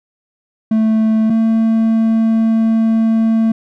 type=tone pair in turn; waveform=triangle; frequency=220 / 224.1 Hz; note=A3 / A3; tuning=0 / +32 cents; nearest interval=unison; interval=32 cents; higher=second; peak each=-8 dBFS; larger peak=neither; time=0.71-1.3 / 1.3-3.52 s; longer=second; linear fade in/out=5 ms; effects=none